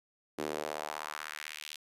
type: tone with high-pass filter sweep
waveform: sawtooth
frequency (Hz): 75.9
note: D#2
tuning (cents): -42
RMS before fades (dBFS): -40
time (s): 0.38-1.77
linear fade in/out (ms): 10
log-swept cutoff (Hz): 330 to 3400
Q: 1.8
effects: resampled to 32000 Hz